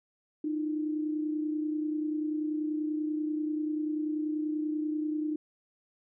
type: tone pair together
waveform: sine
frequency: 304.8 / 335.1 Hz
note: D#4 / E4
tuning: -36 / +29 cents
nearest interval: major second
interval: 165 cents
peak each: -29 / -39 dBFS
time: 0.44-5.36 s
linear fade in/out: 5 ms
effects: none